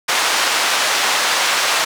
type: band-pass noise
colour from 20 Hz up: pink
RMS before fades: -17 dBFS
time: 0.08-1.85 s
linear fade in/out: 10 ms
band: 860 to 6900 Hz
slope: 12 dB/octave
effects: none

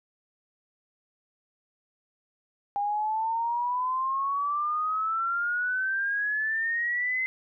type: exponential sweep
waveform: sine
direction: up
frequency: 806 to 2066 Hz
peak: -25 dBFS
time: 2.76-7.26 s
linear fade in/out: 0 ms
effects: none

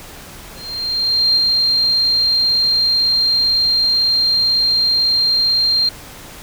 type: tone with ADSR envelope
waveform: sine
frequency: 4186 Hz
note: C8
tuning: in tune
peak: -10 dBFS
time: 0.55-5.89 s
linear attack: 820 ms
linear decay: 7 ms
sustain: -2 dB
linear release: 3 ms
effects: pink hiss -36 dBFS RMS until 6.42 s

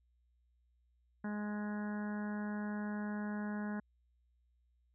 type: harmonic tone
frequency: 208.7 Hz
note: G#3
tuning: 9 cents sharp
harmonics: 1 / 2 / 3 / 4 / 5 / 6 / 7 / 8 / 9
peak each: -37 / -51 / -51 / -51 / -53 / -61 / -51 / -52 / -59 dBFS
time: 1.24-3.8 s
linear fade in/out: 5 ms
effects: added 60 Hz sine -70 dBFS peak until 4.94 s

